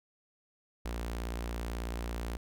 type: tone with notch filter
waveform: sawtooth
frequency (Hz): 58.27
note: A#1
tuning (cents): 0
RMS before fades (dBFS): -37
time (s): 0.85-2.37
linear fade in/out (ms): 5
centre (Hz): 130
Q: 1.3
effects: none